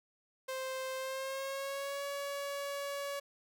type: tone with pitch glide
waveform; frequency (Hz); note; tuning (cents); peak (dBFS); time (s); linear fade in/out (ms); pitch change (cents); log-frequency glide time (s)
sawtooth; 523.3 to 564.1; C5 to C#5; 0 to +30; -33; 0.48-3.2; 10; +130; 0.97-2.03
effects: none